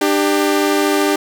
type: tone pair together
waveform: sawtooth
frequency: 299.6 / 395 Hz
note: D4 / G4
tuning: +35 / +13 cents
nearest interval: perfect fourth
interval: 478 cents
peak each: -12 dBFS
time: 0.01-1.16 s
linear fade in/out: 5 ms
effects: none